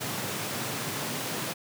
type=high-pass noise; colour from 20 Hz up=pink; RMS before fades=-33 dBFS; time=0-1.54 s; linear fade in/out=20 ms; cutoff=100 Hz; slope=96 dB/octave; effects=none